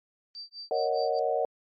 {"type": "tone with tremolo", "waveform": "sine", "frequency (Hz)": 4658, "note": "D8", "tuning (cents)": -15, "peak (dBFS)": -37, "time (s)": [0.35, 1.19], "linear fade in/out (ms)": 0, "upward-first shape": "sine", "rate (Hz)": 4.9, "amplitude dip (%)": 100}
{"type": "chord", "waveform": "sine", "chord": "D# minor seventh", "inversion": "second", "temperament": "equal", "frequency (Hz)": [466.2, 554.4, 622.3, 740], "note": ["A#4", "C#5", "D#5", "F#5"], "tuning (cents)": [0, 0, 0, 0], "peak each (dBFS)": -30, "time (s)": [0.71, 1.45], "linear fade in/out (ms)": 2}
{"effects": ["MP3 32 kbps"]}